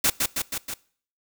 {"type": "noise with echo", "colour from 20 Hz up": "white", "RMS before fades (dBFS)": -20, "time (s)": [0.04, 0.1], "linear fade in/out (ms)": 5, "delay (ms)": 160, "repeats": 4, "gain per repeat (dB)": -3, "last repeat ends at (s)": 0.74, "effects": ["noise-tail reverb RT60 0.5 s tail -22 dB re dry"]}